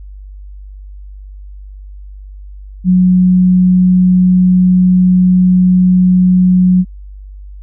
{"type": "tone", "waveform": "sine", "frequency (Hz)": 182.7, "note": "F#3", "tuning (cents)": -22, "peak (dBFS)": -5, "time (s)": [2.84, 6.85], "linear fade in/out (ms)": 50, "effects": ["added 49 Hz sine -28 dBFS peak until 7.62 s"]}